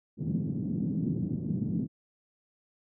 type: band-pass noise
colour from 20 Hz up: pink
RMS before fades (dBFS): -31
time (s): 0.17-1.88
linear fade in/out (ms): 50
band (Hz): 140 to 250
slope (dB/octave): 24
effects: none